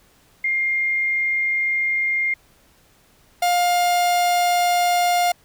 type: tone pair in turn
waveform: sine / 45% pulse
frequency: 2117 / 706.5 Hz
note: C7 / F5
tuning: +20 / +20 cents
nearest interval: octave + perfect fifth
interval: 1900 cents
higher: first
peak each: -18 / -16 dBFS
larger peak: second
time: 0.44-2.34 / 3.42-5.32 s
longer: neither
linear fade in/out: 5 ms
effects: pink hiss -56 dBFS RMS until 5.44 s

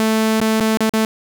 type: tone with dropouts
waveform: sawtooth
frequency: 220 Hz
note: A3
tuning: in tune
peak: -10 dBFS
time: 0-1.05 s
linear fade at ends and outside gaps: 0 ms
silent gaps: 0.402-0.414 / 0.599-0.607 / 0.772-0.806 / 0.894-0.936 s
effects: 7-bit

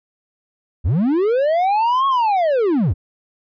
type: linear two-way sweep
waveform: triangle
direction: up then down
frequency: 61 to 1108.7 to 61 Hz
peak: -12 dBFS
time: 0.84-2.94 s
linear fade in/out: 20 ms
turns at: 2.07 s
effects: resampled to 11025 Hz

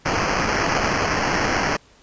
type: noise with sample-and-hold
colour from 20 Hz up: violet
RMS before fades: -21 dBFS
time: 0.05-1.77 s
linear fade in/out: 10 ms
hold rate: 3675 Hz
effects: pink hiss -53 dBFS RMS until 2.02 s + resampled to 16000 Hz

